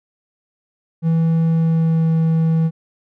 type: tone with pitch glide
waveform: triangle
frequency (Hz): 163.7 to 162.1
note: E3 to E3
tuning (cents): -12 to -29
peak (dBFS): -11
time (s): 1.02-2.71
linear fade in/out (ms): 50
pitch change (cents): -17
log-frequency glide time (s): 1.45-2.12
effects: none